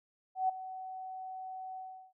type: tone with ADSR envelope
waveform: sine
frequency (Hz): 752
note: F#5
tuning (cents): +28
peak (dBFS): -25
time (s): 0.35-2.13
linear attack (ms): 140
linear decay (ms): 10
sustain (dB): -15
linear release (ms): 360
effects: noise-tail reverb RT60 0.1 s tail -26 dB re dry